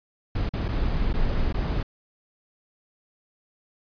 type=noise with dropouts; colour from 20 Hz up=brown; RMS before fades=-24 dBFS; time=0.35-1.83 s; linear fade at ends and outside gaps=5 ms; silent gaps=0.492-0.535 / 0.682-0.686 / 1.129-1.138 / 1.527-1.542 s; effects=resampled to 11025 Hz